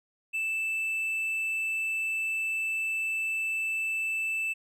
triangle tone, 2642 Hz, E7, 3 cents sharp, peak -26 dBFS, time 0.33-4.54 s, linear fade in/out 20 ms, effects none

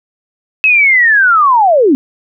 sine linear sweep, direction down, 2603 to 246.9 Hz, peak -5 dBFS, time 0.64-1.95 s, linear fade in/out 0 ms, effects none

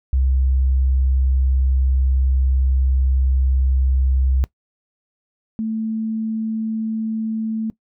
sine tone pair in turn, 65.5 / 221.1 Hz, C2 / A3, +2 / +9 cents, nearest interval octave + major sixth, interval 2107 cents, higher second, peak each -14 / -20 dBFS, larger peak first, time 0.13-4.44 / 5.59-7.7 s, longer first, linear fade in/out 0 ms, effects noise-tail reverb RT60 0.1 s tail -20 dB re dry

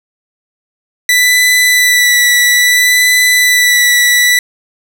sawtooth tone with vibrato, 1975.5 Hz, B6, in tune, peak -3 dBFS, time 1.09-4.39 s, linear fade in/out 2 ms, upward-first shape sine, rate 0.6 Hz, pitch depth 17 cents each way, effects none

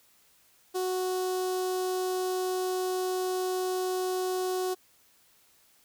sawtooth tone with notch filter, 369.3 Hz, F#4, 3 cents flat, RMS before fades -30 dBFS, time 0.74-4.75 s, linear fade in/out 20 ms, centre 2100 Hz, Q 0.66, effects white hiss -63 dBFS RMS until 5.84 s

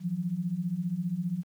sine beating tone pair, 165.9 / 180.9 Hz, E3 / F#3, +11 / -39 cents, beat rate 15 Hz, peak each -33 / -30 dBFS, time 0-1.44 s, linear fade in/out 50 ms, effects 10-bit

